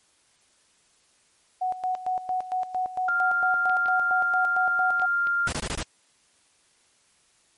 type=tone with tremolo; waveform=sine; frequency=740 Hz; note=F#5; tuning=in tune; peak=-23 dBFS; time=1.61-5.06 s; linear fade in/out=10 ms; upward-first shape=square; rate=4.4 Hz; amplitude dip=75%
type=tone; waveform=sine; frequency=1396.9 Hz; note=F6; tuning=in tune; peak=-21 dBFS; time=3.08-5.48 s; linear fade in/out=5 ms
type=clicks; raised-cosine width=0.3 ms; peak=-23 dBFS; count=5; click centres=3.696 / 3.859 / 4.997 / 5.271 / 5.557 s
type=noise bursts; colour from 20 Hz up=pink; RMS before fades=-29 dBFS; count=5; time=5.47-5.829 s; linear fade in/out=2 ms; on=55 ms; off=21 ms
effects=white hiss -63 dBFS RMS until 7.57 s + MP3 48 kbps